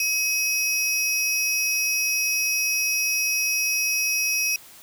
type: tone pair together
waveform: 35% pulse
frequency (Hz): 2545 / 5695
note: D#7 / F8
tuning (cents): +39 / +33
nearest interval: octave + major second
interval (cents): 1394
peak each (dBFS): -22 / -22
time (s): 0-4.56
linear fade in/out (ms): 2
effects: white hiss -47 dBFS RMS until 4.82 s